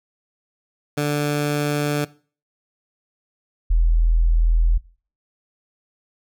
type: tone pair in turn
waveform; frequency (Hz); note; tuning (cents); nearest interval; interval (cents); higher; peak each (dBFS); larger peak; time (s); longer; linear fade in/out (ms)
15% pulse / sine; 146.83 / 41.2; D3 / E1; 0 / 0; octave + minor seventh; 2200; first; -13; neither; 0.97-2.05 / 3.7-4.78; neither; 10
effects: noise-tail reverb RT60 0.4 s tail -20 dB re dry